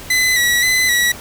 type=tone with vibrato; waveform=sawtooth; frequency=1975.5 Hz; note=B6; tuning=in tune; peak=-9 dBFS; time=0.1-1.12 s; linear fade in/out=5 ms; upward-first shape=square; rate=1.9 Hz; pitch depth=37 cents each way; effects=pink hiss -34 dBFS RMS until 1.2 s